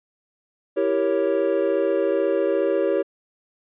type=chord; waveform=triangle; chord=E diminished seventh; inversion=none; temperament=equal; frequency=329.6 / 392 / 466.2 / 554.4 Hz; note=E4 / G4 / Bb4 / Db5; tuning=0 / 0 / 0 / 0 cents; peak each=-24 / -21 / -24 / -21 dBFS; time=0.76-3.03 s; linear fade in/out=20 ms; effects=resampled to 8000 Hz